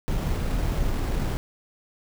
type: noise with sample-and-hold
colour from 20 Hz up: brown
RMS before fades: -25 dBFS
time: 0.08-1.37 s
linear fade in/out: 0 ms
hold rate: 6300 Hz
effects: none